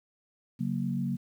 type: chord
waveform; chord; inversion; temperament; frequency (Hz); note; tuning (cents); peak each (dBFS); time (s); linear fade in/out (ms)
sine; F# major; second; equal with one note detuned; 138.59 / 185 / 232.4; C#3 / F#3 / A#3; 0 / 0 / -5; -33 / -32 / -32; 0.59-1.17; 20
effects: 10-bit